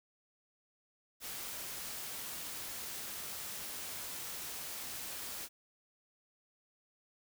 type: noise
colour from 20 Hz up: white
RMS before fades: -43 dBFS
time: 1.2-5.49 s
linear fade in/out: 50 ms
effects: none